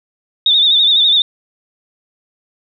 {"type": "tone with vibrato", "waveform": "sine", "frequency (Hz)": 3629, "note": "A#7", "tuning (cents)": -47, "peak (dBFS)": -8, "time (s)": [0.46, 1.22], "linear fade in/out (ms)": 2, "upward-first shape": "sine", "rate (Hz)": 12, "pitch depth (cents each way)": 74, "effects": []}